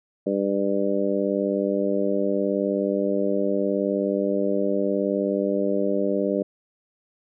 harmonic tone, 99.2 Hz, G2, 21 cents sharp, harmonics 2 / 3 / 4 / 5 / 6, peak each -27 / -27 / -27 / -27 / -27 dBFS, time 0.26-6.43 s, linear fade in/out 10 ms, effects none

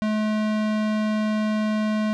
square tone with low-pass filter, 214.5 Hz, A3, 44 cents flat, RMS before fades -23 dBFS, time 0.02-2.13 s, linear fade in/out 0 ms, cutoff 4100 Hz, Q 0.56, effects none

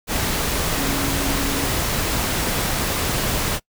sine tone in noise, 277.2 Hz, C#4, in tune, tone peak -26 dBFS, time 0.74-1.7 s, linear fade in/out 50 ms, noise pink, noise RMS -22 dBFS, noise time 0.07-3.6 s, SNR -7 dB, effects noise-tail reverb RT60 0.1 s tail -23 dB re dry

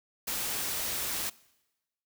white noise, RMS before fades -33 dBFS, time 0.27-1.3 s, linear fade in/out 10 ms, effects noise-tail reverb RT60 1.0 s tail -22 dB re dry

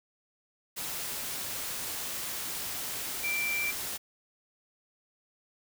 sine tone in noise, 2349 Hz, D7, in tune, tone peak -29 dBFS, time 3.23-3.72 s, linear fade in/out 20 ms, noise white, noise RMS -36 dBFS, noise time 0.76-3.98 s, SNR +4 dB, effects none

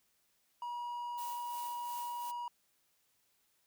triangle tone, 961 Hz, B5, 48 cents flat, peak -36 dBFS, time 0.62-2.48 s, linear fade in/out 2 ms
blue noise with tremolo, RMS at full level -48 dBFS, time 1.17-2.32 s, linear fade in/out 20 ms, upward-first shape sine, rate 2.8 Hz, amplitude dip 55%
effects white hiss -75 dBFS RMS until 3.66 s

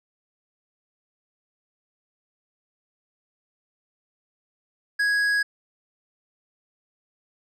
sine tone with tanh clipping, 1660 Hz, G#6, 1 cent flat, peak -21 dBFS, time 4.99-5.43 s, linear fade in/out 10 ms, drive 9 dB, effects none

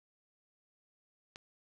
click, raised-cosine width 0.2 ms, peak -29 dBFS, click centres 1.359 s, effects none

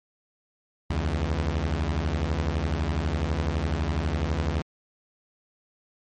sawtooth beating tone pair, 71 / 83 Hz, C#2 / E2, +42 / +12 cents, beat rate 12 Hz, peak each -23 dBFS, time 0.9-4.62 s, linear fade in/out 5 ms, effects low-pass 5000 Hz 12 dB/octave + MP3 48 kbps

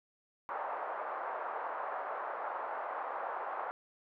pink band-pass noise, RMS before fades -39 dBFS, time 0.49-3.71 s, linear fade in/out 0 ms, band 620 to 1300 Hz, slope 24 dB/octave, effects none

